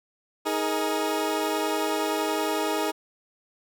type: chord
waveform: 20% pulse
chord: D# suspended fourth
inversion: none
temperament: equal with one note detuned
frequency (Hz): 314.2 / 415.3 / 466.2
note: D#4 / G#4 / A#4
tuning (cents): +17 / 0 / 0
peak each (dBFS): -23 / -23 / -28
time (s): 0.45-2.92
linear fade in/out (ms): 20
effects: none